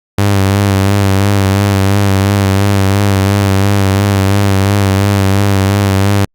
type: tone with vibrato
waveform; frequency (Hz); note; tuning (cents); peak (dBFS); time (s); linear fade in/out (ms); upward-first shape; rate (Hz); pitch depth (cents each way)
sawtooth; 98.8; G2; +14; -4; 0.18-6.25; 5; sine; 2.9; 43
effects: Opus 48 kbps